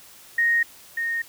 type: tone pair in turn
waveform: sine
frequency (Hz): 1864.7 / 1849.7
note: A#6 / A#6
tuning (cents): 0 / -14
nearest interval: unison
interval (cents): 14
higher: first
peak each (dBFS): -17 / -23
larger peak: first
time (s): 0.38-0.63 / 0.97-1.22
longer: neither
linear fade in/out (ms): 5
effects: white hiss -48 dBFS RMS until 1.28 s